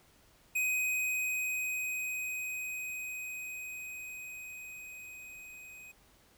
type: tone with level ramp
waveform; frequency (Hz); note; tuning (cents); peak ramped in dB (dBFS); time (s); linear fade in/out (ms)
square; 2509; D#7; +14; -29 to -49; 0.55-5.92; 10
effects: pink hiss -64 dBFS RMS until 6.37 s